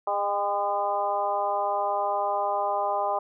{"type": "harmonic tone with a mistuned harmonic", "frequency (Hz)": 203.6, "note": "G#3", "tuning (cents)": -34, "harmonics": [2, 3, 4, 5, 6], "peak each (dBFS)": [-36, -29, -27, -30, -34], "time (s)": [0.07, 3.19], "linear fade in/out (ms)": 5, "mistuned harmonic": 4, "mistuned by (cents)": -27, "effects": []}